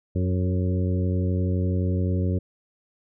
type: harmonic tone with a mistuned harmonic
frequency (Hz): 91.7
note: F#2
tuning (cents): -15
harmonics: 1 / 2 / 3 / 4 / 5 / 6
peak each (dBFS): -22 / -28 / -32 / -34 / -36 / -38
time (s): 0.15-2.39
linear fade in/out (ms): 10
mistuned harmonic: 5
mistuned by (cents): -16
effects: none